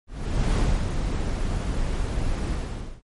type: noise with ADSR envelope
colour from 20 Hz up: brown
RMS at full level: -19 dBFS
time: 0.07-3.02 s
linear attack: 490 ms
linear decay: 270 ms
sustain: -6 dB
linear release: 490 ms
effects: MP3 48 kbps